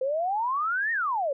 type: exponential two-way sweep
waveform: sine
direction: up then down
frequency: 507 to 1882 to 527 Hz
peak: -24 dBFS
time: 0.01-1.33 s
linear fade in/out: 5 ms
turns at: 0.92 s
effects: none